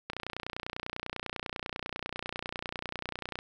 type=click train; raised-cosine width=0.3 ms; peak=-19 dBFS; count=100; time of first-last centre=0.1-3.389 s; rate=30.1 Hz; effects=none